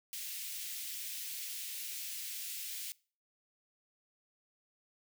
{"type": "high-pass noise", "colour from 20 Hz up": "white", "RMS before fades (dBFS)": -42, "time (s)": [0.13, 2.92], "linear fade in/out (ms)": 0, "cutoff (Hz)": 2200, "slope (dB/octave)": 24, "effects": ["noise-tail reverb RT60 0.4 s tail -23 dB re dry"]}